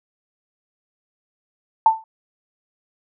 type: tone with exponential decay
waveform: sine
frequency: 888 Hz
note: A5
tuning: 16 cents sharp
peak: -6 dBFS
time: 1.86-2.04 s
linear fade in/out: 2 ms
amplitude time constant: 38 ms
effects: none